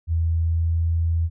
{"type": "tone with pitch glide", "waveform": "sine", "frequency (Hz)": [82.41, 82.98], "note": ["E2", "E2"], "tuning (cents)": [0, 12], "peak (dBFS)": -18, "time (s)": [0.07, 1.3], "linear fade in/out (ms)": 50, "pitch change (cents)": 12, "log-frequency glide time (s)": [0.41, 0.79], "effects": []}